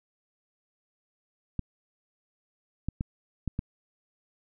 clicks, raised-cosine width 5 ms, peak -17 dBFS, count 5, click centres 1.593 / 2.886 / 3.009 / 3.477 / 3.591 s, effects none

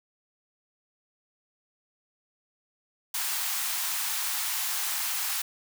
white high-pass noise, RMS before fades -30 dBFS, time 3.14-5.42 s, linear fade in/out 5 ms, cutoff 750 Hz, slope 48 dB/octave, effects none

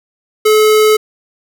square tone, 430 Hz, A4, 40 cents flat, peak -7 dBFS, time 0.45-0.97 s, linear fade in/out 10 ms, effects none

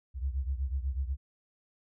sine beating tone pair, 64.8 / 72.9 Hz, C2 / D2, -16 / -12 cents, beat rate 8.1 Hz, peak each -31 / -35 dBFS, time 0.14-1.17 s, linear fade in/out 50 ms, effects none

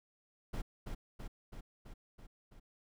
brown noise with echo, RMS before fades -38 dBFS, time 0.53-0.62 s, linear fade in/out 10 ms, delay 330 ms, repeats 6, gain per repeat -3 dB, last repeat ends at 2.6 s, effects none

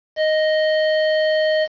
square tone, 622.3 Hz, D#5, in tune, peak -16 dBFS, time 0.16-1.68 s, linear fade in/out 50 ms, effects resampled to 11025 Hz + 7-bit

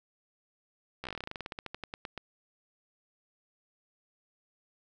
slowing click train, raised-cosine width 0.3 ms, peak -22 dBFS, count 23, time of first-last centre 1.04-2.177 s, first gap 14 ms, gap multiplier 1.11, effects none

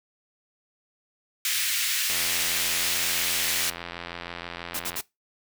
pink high-pass noise, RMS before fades -26 dBFS, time 1.45-3.7 s, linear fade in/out 2 ms, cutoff 1900 Hz, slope 24 dB/octave
click train, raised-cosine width 0.3 ms, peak -18 dBFS, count 247, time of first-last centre 2.1-4.954 s, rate 86.2 Hz
white noise bursts, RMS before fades -30 dBFS, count 3, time 4.74-5.013 s, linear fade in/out 10 ms, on 57 ms, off 51 ms
effects noise-tail reverb RT60 0.2 s tail -21 dB re dry

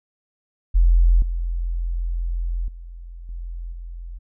sine tone with level steps, 42.77 Hz, F1, 35 cents flat, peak -11 / -21 / -34 / -28 / -31 dBFS, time 0.74-4.19 s, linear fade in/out 20 ms, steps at 1.22 / 2.68 / 3.29 / 3.72 s, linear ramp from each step 2 ms, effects none

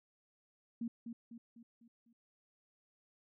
sine tone with echo, 233.1 Hz, A#3, in tune, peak -36 dBFS, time 0.81-0.88 s, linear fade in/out 5 ms, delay 250 ms, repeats 5, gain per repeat -6 dB, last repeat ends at 2.13 s, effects none

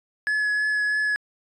triangle tone with vibrato, 1700 Hz, G#6, 40 cents sharp, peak -19 dBFS, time 0.27-1.16 s, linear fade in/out 0 ms, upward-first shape triangle, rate 3.1 Hz, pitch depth 14 cents each way, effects resampled to 24000 Hz

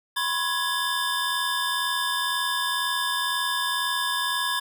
square tone cluster, 993 / 1075 / 1671 / 3578 Hz, B5 / C6 / G#6 / A7, +9 / +47 / +10 / +28 cents, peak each -32 / -32 / -29 / -29 dBFS, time 0.16-4.6 s, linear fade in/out 10 ms, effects none

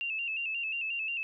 sine tone with vibrato, 2689 Hz, E7, 34 cents sharp, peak -31 dBFS, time 0.01-1.23 s, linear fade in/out 0 ms, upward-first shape square, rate 5.6 Hz, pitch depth 53 cents each way, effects none

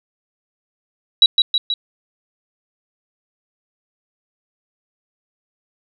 sine tone with echo, 3895 Hz, B7, 25 cents flat, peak -5 dBFS, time 1.22-1.26 s, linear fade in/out 2 ms, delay 160 ms, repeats 3, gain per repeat -4 dB, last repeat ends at 1.74 s, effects none

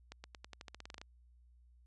accelerating click train, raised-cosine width 0.2 ms, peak -30 dBFS, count 14, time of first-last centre 0.12-1.015 s, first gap 120 ms, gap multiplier 0.9, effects added 60 Hz sine -61 dBFS peak until 1.86 s + resampled to 24000 Hz

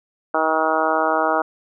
harmonic tone, 158.8 Hz, D#3, 36 cents sharp, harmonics 2 / 3 / 4 / 5 / 6 / 7 / 8 / 9, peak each -27 / -26 / -22 / -23 / -25 / -27 / -24 / -26 dBFS, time 0.34-1.42 s, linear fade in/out 5 ms, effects none

